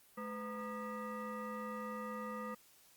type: tone with frequency modulation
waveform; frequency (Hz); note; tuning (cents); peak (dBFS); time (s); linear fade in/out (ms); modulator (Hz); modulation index
sine; 504; B4; +35; -40; 0.17-2.55; 10; 719; 1.5
effects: white hiss -65 dBFS RMS until 2.96 s + Opus 32 kbps